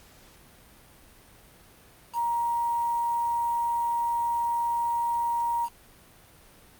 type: tone with quantisation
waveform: sine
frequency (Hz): 940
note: A#5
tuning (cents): +14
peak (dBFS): -24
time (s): 2.13-5.69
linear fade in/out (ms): 50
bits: 7
effects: pink hiss -54 dBFS RMS until 6.79 s + Opus 48 kbps